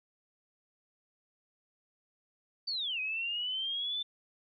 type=linear two-way sweep; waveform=sine; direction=down then up; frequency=4641 to 2500 to 3556 Hz; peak=-32 dBFS; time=2.67-4.03 s; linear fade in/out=10 ms; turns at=3 s; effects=none